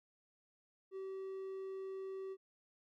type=tone; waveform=triangle; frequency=383.7 Hz; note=G4; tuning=37 cents flat; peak=-40 dBFS; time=0.91-2.37 s; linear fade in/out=50 ms; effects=none